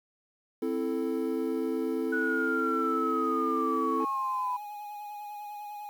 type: chord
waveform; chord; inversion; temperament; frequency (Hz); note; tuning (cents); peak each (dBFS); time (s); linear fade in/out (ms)
triangle; A minor; first; equal with one note detuned; 261.6 / 330.6 / 440; C4 / E4 / A4; 0 / +5 / 0; -30; 0.62-4.05; 5
type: linear sweep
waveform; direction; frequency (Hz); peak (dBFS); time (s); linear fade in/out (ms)
sine; down; 1480 to 987.8; -28; 2.12-4.57; 10
type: tone with vibrato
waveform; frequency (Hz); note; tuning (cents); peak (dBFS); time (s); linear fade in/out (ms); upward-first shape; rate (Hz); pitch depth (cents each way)
triangle; 830.6; G#5; 0; -36; 4-5.89; 0; triangle; 10; 24
effects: tanh soft clip ceiling -14 dBFS + 9-bit